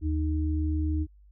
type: tone pair together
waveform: sine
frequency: 77.25 / 309 Hz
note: D#2 / D#4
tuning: -12 / -12 cents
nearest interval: 2 octaves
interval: 2400 cents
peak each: -25 / -31 dBFS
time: 0.01-1.07 s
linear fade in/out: 50 ms
effects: added 50 Hz sine -52 dBFS peak until 1.31 s